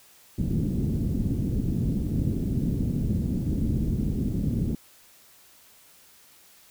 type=low-pass noise; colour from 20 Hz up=white; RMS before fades=-26 dBFS; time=0.38-4.75 s; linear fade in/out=2 ms; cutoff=250 Hz; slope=24 dB/octave; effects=white hiss -55 dBFS RMS until 6.7 s